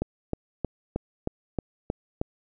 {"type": "click train", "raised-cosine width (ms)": 2, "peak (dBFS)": -13, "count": 8, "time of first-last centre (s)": [0.02, 2.214], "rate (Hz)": 3.19, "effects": []}